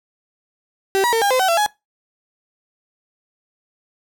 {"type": "tone with pitch steps", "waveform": "35% pulse", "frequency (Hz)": [387.9, 961, 454.1, 806, 513, 759, 674, 838], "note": ["G4", "B5", "A#4", "G5", "C5", "F#5", "E5", "G#5"], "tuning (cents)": [-18, -48, -45, 48, -34, 44, 38, 15], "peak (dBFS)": -13, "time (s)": [0.95, 1.662], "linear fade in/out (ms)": 0, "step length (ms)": 89, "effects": ["noise-tail reverb RT60 0.2 s tail -21 dB re dry"]}